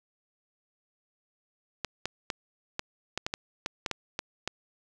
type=clicks; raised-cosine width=0.2 ms; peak=-13 dBFS; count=12; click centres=1.847 / 2.056 / 2.302 / 2.794 / 3.176 / 3.265 / 3.339 / 3.661 / 3.862 / 3.913 / 4.191 / 4.476 s; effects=none